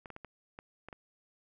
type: clicks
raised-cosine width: 0.5 ms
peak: -30 dBFS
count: 7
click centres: 0.058 / 0.103 / 0.164 / 0.247 / 0.589 / 0.886 / 0.928 s
effects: none